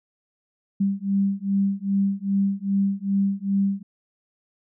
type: beating tone pair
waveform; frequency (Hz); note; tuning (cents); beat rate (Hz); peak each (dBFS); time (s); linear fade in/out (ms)
sine; 196 / 198.5; G3 / G3; 0 / +22; 2.5; -23; 0.8-3.83; 10
effects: none